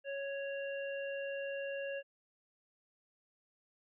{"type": "harmonic tone", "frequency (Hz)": 554.4, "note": "C#5", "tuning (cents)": 0, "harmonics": [1, 3, 5], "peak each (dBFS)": [-38, -46, -47], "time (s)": [0.04, 2.03], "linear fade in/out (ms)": 50, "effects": []}